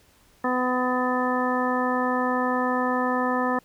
harmonic tone, 251.8 Hz, B3, 34 cents sharp, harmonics 1 / 2 / 3 / 4 / 5 / 7, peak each -26 / -28 / -30 / -28 / -30 / -31 dBFS, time 0.44-3.59 s, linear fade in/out 5 ms, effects pink hiss -59 dBFS RMS until 3.64 s

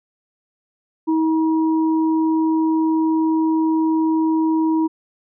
sine tone pair together, 319.4 / 957.1 Hz, D#4 / A#5, +45 / +45 cents, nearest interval octave + perfect fifth, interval 1900 cents, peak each -15 / -26 dBFS, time 1.07-4.88 s, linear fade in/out 20 ms, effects none

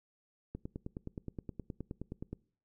click train, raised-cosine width 3 ms, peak -27 dBFS, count 18, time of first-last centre 0.55-2.33 s, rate 9.55 Hz, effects noise-tail reverb RT60 0.5 s tail -23 dB re dry

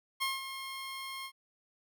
15% pulse tone with ADSR envelope, 1072 Hz, C6, 42 cents sharp, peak -23 dBFS, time 0.2-1.32 s, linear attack 23 ms, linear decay 180 ms, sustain -10 dB, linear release 70 ms, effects none

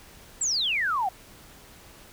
sine exponential sweep, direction down, 7902 to 718 Hz, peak -23 dBFS, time 0.41-1.09 s, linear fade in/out 5 ms, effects pink hiss -50 dBFS RMS until 2.12 s

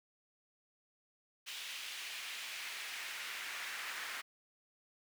brown noise with high-pass filter sweep, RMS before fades -44 dBFS, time 1.46-4.22 s, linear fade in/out 20 ms, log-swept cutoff 2900 to 1700 Hz, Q 1.6, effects none

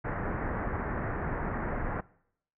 pink low-pass noise, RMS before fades -33 dBFS, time 0.04-2.01 s, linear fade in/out 10 ms, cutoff 1900 Hz, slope 48 dB/octave, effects noise-tail reverb RT60 0.7 s tail -22 dB re dry

